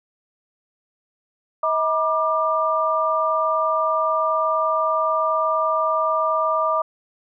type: tone cluster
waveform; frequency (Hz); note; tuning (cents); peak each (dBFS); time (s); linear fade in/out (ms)
sine; 637 / 962 / 1191; D#5 / B5 / D6; +41 / -46 / +24; -22 / -26 / -20; 1.63-6.82; 5
effects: none